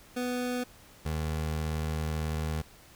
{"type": "tone pair in turn", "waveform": "25% pulse", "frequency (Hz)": [247.9, 78.08], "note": ["B3", "D#2"], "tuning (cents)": [7, 7], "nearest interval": "octave + minor sixth", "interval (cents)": 2000, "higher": "first", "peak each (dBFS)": -26, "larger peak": "neither", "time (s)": [[0.16, 0.64], [1.05, 2.62]], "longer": "second", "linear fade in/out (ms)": 10, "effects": ["pink hiss -55 dBFS RMS until 2.95 s"]}